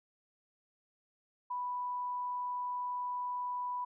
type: tone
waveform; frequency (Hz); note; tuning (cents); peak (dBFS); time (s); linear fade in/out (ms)
sine; 987.8; B5; 0; -34; 1.5-3.85; 10
effects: none